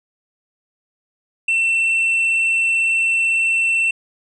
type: tone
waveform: triangle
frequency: 2691 Hz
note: E7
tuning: 35 cents sharp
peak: -13 dBFS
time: 1.48-3.91 s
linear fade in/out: 5 ms
effects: resampled to 24000 Hz